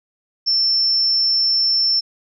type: tone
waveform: sine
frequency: 5370 Hz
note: E8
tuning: 31 cents sharp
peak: -14 dBFS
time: 0.46-2.01 s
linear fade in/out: 20 ms
effects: none